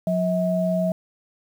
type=tone pair together; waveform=sine; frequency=180 / 642.4 Hz; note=F#3 / E5; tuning=-47 / -45 cents; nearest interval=octave + minor seventh; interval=2202 cents; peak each=-22 dBFS; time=0.07-0.92 s; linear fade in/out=2 ms; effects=8-bit